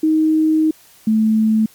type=tone pair in turn; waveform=sine; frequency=313.8 / 218.8 Hz; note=D#4 / A3; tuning=+15 / -9 cents; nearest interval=tritone; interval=624 cents; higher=first; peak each=-11 dBFS; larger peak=neither; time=0.03-0.71 / 1.07-1.66 s; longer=first; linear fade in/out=5 ms; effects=white hiss -48 dBFS RMS until 1.74 s + MP3 96 kbps